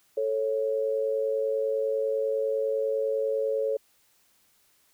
sine tone pair together, 440 / 550 Hz, A4 / C#5, 0 / -14 cents, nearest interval major third, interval 386 cents, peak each -27 dBFS, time 0.17-3.77 s, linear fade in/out 5 ms, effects white hiss -65 dBFS RMS until 4.93 s

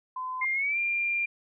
sine tone, 1022 Hz, C6, 41 cents flat, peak -31 dBFS, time 0.16-0.45 s, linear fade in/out 5 ms
sine tone with pitch glide, 2116 to 2389 Hz, C7 to D7, +19 to +29 cents, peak -25 dBFS, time 0.41-1.26 s, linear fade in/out 10 ms, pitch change +210 cents, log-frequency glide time 0.53-0.78 s
effects none

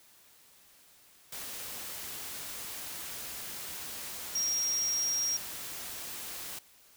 sine tone in noise, 5620 Hz, F8, 10 cents sharp, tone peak -28 dBFS, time 4.35-5.37 s, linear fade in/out 5 ms, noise white, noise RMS -41 dBFS, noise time 1.32-6.59 s, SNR +10 dB, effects white hiss -60 dBFS RMS until 6.96 s

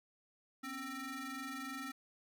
25% pulse ring-modulated tone, 527 Hz, C5, 12 cents sharp, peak -35 dBFS, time 0.63-1.92 s, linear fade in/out 10 ms, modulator 802 Hz, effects none

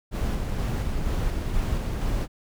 brown noise with tremolo, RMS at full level -25 dBFS, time 0.11-2.28 s, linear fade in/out 50 ms, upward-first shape square, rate 2.1 Hz, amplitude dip 25%, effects none

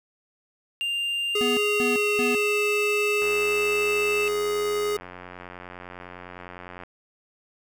triangle tone with pitch glide, 2794 to 2645 Hz, F7 to E7, 0 to +5 cents, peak -23 dBFS, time 0.81-4.28 s, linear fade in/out 0 ms, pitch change -95 cents, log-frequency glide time 1.5-2.62 s
square tone, 416.1 Hz, G#4, 3 cents sharp, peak -24 dBFS, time 1.35-4.97 s, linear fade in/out 5 ms
square tone bursts, 246 Hz, B3, 7 cents flat, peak -27 dBFS, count 3, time 1.41-2.35 s, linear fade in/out 0 ms, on 160 ms, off 230 ms
click train, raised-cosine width 0.5 ms, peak -24 dBFS, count 326, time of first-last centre 3.22-6.835 s, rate 89.9 Hz
effects none

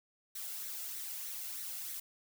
blue noise with flanger, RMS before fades -42 dBFS, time 0.35-2 s, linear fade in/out 5 ms, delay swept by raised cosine 0.5 to 1.48 ms, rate 3.2 Hz, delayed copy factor +0.5, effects none

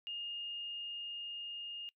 sine tone with level ramp, 2835 Hz, F7, 25 cents sharp, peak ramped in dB -39 to -42 dBFS, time 0.07-1.89 s, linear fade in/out 0 ms, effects noise-tail reverb RT60 0.1 s tail -22 dB re dry

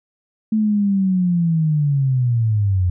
sine linear sweep, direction down, 220 to 87.31 Hz, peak -14 dBFS, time 0.52-2.9 s, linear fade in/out 5 ms, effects none

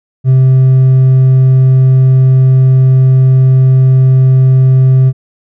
sine tone with hard clipping, 130.81 Hz, C3, in tune, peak -4 dBFS, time 0.24-5.13 s, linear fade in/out 50 ms, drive 2 dB, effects none

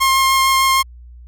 sawtooth tone with vibrato, 1067 Hz, C6, 34 cents sharp, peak -8 dBFS, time 0-0.83 s, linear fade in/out 20 ms, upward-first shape sine, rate 6.6 Hz, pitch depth 9 cents each way, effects added 60 Hz sine -36 dBFS peak until 1.27 s

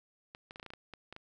clicks, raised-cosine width 0.3 ms, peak -30 dBFS, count 11, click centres 0.349 / 0.509 / 0.559 / 0.598 / 0.629 / 0.663 / 0.704 / 0.736 / 0.937 / 1.126 / 1.164 s, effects 12-bit

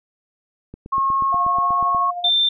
click train, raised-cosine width 3 ms, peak -22 dBFS, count 11, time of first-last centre 0.74-1.948 s, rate 8.28 Hz
sine tone with pitch glide, 1084 to 1096 Hz, C#6 to C#6, -39 to -20 cents, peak -16 dBFS, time 0.92-2.11 s, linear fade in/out 10 ms, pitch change +19 cents, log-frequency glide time 1.06-1.86 s
sine tone with tremolo, 706 Hz, F5, 19 cents sharp, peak -23 dBFS, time 1.32-2.3 s, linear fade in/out 10 ms, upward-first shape sine, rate 13 Hz, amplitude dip 50%
sine tone, 3573 Hz, A7, 26 cents sharp, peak -14 dBFS, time 2.24-2.49 s, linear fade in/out 5 ms
effects none

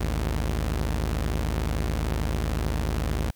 sawtooth tone pair together, 53.46 / 75.6 Hz, A1 / D#2, -49 / -49 cents, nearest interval tritone, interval 600 cents, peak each -22 / -25 dBFS, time 0-3.31 s, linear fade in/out 10 ms, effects white hiss -62 dBFS RMS until 3.35 s

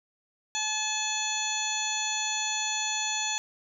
harmonic tone with a mistuned harmonic, 860 Hz, A5, 40 cents flat, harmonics 1 / 2 / 3 / 4 / 5 / 7 / 8, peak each -35 / -39 / -35 / -34 / -38 / -35 / -33 dBFS, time 0.55-3.38 s, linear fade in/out 0 ms, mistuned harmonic 7, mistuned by +27 cents, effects none

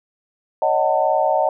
sine chord, D# half-diminished seventh, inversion third, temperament just, 560 / 622.3 / 746.7 / 896 Hz, C#5 / D#5 / F#5 / A5, +18 / 0 / +16 / +31 cents, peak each -22 / -19 / -20 / -21 dBFS, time 0.62-1.49 s, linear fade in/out 2 ms, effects none

